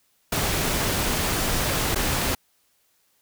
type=noise with dropouts; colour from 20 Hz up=pink; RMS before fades=-24 dBFS; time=0.32-2.35 s; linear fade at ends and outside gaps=5 ms; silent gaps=1.948-1.957 s; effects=white hiss -66 dBFS RMS until 3.21 s